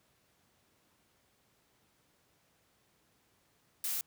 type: noise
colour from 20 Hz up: blue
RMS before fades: -35 dBFS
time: 3.84-4.01 s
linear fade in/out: 2 ms
effects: pink hiss -71 dBFS RMS until 4.06 s + high-pass 80 Hz 12 dB/octave